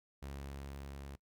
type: tone with level ramp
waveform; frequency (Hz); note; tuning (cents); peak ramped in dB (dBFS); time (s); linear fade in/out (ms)
sawtooth; 69.3; C#2; 0; -39 to -42; 0.22-1.16; 10
effects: noise-tail reverb RT60 0.1 s tail -21 dB re dry

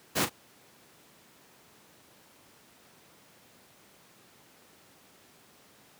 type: noise with echo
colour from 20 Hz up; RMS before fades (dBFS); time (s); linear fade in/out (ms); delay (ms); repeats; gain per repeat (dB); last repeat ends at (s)
pink; -26; 0.15-0.26; 20; 38; 1; -11; 0.298
effects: pink hiss -58 dBFS RMS until 5.99 s + high-pass 150 Hz 12 dB/octave

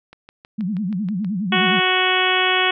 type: click train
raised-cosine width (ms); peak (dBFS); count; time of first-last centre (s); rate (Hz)
0.3; -25; 8; 0.13-1.246; 6.27
type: tone with vibrato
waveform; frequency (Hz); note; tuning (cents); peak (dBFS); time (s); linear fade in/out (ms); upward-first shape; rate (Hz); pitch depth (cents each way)
sine; 196; G3; 0; -20; 0.58-1.8; 10; sine; 9.7; 210
type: harmonic tone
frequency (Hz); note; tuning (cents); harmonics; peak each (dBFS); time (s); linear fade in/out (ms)
370; F#4; 0; 1 / 2 / 3 / 4 / 5 / 6 / 7 / 8 / 9; -24 / -24 / -24 / -24 / -24 / -24 / -24 / -24 / -24; 1.52-2.71; 5
effects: none

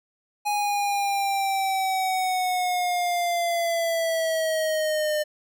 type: linear sweep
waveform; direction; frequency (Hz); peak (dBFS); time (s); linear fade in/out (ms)
square; down; 830.6 to 602; -23; 0.45-5.24; 20
effects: none

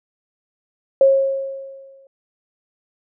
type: tone with exponential decay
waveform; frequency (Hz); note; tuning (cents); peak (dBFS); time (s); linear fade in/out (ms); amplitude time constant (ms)
sine; 542; C#5; -39; -7; 1.01-2.07; 2; 230
effects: none

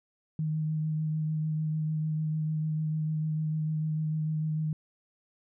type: tone with vibrato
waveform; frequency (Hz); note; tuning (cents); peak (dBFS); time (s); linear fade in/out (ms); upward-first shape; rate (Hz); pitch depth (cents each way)
sine; 155.56; D#3; 0; -27; 0.39-4.73; 2; sine; 6.7; 15
effects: none

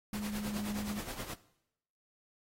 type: noise with tremolo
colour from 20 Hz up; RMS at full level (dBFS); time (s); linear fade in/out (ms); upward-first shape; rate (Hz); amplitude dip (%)
pink; -40; 0.13-1.34; 5; triangle; 9.5; 75
type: tone with pitch glide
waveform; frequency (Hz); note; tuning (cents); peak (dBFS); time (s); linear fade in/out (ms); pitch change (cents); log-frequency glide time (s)
sine; 208.7 to 207.4; G#3 to G#3; +9 to -2; -35; 0.13-0.99; 0; -11; 0.34-0.73
effects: noise-tail reverb RT60 0.8 s tail -18 dB re dry + AAC 48 kbps

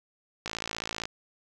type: click train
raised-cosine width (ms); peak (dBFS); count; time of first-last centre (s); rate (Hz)
0.2; -15; 34; 0.46-1.055; 55.5
effects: none

